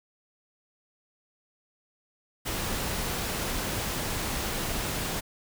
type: noise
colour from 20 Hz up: pink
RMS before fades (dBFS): -31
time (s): 2.45-5.21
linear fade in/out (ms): 20
effects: none